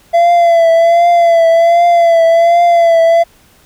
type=tone with vibrato; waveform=triangle; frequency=677 Hz; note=E5; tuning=46 cents sharp; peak=-3 dBFS; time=0.13-3.24 s; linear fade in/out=20 ms; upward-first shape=triangle; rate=1.3 Hz; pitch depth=49 cents each way; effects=pink hiss -47 dBFS RMS until 3.65 s